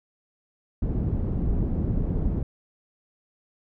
pink low-pass noise, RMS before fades -25 dBFS, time 0.82-2.43 s, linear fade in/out 5 ms, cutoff 240 Hz, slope 12 dB/octave, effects none

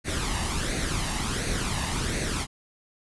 pink noise with flanger, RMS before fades -28 dBFS, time 0.04-2.47 s, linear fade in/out 50 ms, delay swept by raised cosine 0.47 to 1.08 ms, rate 1.4 Hz, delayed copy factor +0.55, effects resampled to 24000 Hz

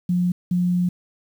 sine tone bursts at uneven times, 178.1 Hz, F3, 34 cents sharp, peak -17 dBFS, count 2, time 0.09-0.32 / 0.51-0.89 s, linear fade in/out 5 ms, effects 8-bit

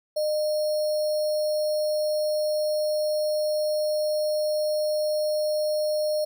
sine tone with sample-and-hold, 609 Hz, D#5, 37 cents flat, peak -22 dBFS, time 0.16-6.25 s, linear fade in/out 10 ms, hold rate 4900 Hz, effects none

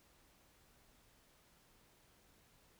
silence, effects pink hiss -69 dBFS RMS until 2.79 s

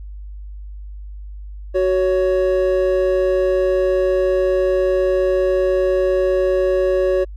triangle tone pair together, 372.2 / 557.7 Hz, F#4 / C#5, +10 / +10 cents, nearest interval perfect fifth, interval 700 cents, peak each -15 dBFS, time 1.74-7.25 s, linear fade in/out 20 ms, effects added 50 Hz sine -30 dBFS peak until 7.36 s

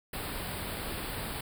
pink band-stop noise, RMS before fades -37 dBFS, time 0.13-1.41 s, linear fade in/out 5 ms, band 4900 to 8100 Hz, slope 96 dB/octave, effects none

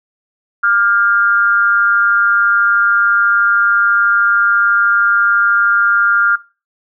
sine tone with amplitude modulation, 1396.9 Hz, F6, in tune, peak -6 dBFS, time 0.63-6.36 s, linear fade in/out 10 ms, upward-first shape sine, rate 200 Hz, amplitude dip 75%, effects noise-tail reverb RT60 0.3 s tail -18 dB re dry

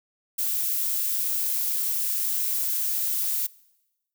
violet noise, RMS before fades -26 dBFS, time 0.38-3.47 s, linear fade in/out 10 ms, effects noise-tail reverb RT60 1.0 s tail -23 dB re dry

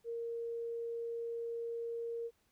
sine tone, 465 Hz, A#4, 4 cents flat, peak -37 dBFS, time 0.04-2.31 s, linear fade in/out 50 ms, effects pink hiss -75 dBFS RMS until 2.51 s

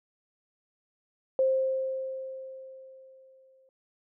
sine tone with exponential decay, 527 Hz, C5, 12 cents sharp, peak -20 dBFS, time 1.39-3.69 s, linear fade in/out 1 ms, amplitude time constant 500 ms, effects none

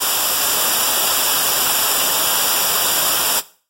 white noise with comb filter, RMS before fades -17 dBFS, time 0-3.41 s, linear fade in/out 20 ms, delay 0.47 ms, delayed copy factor -0.7, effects noise-tail reverb RT60 0.4 s tail -17 dB re dry + AAC 48 kbps

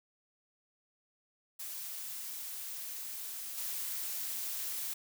blue noise with level steps, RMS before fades -42 / -38 dBFS, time 1.59-4.94 s, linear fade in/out 10 ms, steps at 3.57 s, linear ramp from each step 10 ms, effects none

